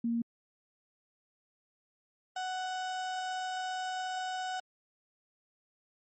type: tone pair in turn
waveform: sine / 35% pulse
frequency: 233.1 / 743 Hz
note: A#3 / F#5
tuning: 0 / +7 cents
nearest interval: octave + minor sixth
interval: 2007 cents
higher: second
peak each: -28 / -32 dBFS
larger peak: first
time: 0.04-0.22 / 2.36-4.6 s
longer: second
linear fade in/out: 5 ms
effects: low-pass 9000 Hz 12 dB/octave + MP3 32 kbps